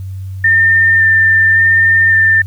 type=tone with vibrato; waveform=sine; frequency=1799 Hz; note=A6; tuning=38 cents sharp; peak=-6 dBFS; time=0.44-2.42 s; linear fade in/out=5 ms; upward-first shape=square; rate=0.89 Hz; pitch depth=9 cents each way; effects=added 95 Hz sine -21 dBFS peak until 2.46 s + white hiss -51 dBFS RMS until 2.46 s